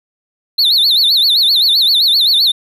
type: tone with vibrato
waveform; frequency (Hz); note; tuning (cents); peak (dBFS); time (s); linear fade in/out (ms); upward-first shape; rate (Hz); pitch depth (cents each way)
triangle; 3977; B7; +11; -7; 0.58-2.52; 10; sine; 7.7; 210
effects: none